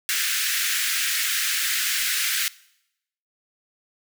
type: high-pass noise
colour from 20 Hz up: pink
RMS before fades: -24 dBFS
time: 0.09-2.48 s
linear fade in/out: 0 ms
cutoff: 1500 Hz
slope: 48 dB/octave
effects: noise-tail reverb RT60 0.8 s tail -21 dB re dry